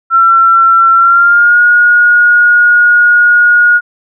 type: tone with pitch glide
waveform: sine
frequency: 1352 to 1440.7 Hz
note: E6 to F#6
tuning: +43 to -47 cents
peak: -3 dBFS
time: 0.1-3.81 s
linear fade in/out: 50 ms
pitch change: +110 cents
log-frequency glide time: 0.94-1.6 s
effects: none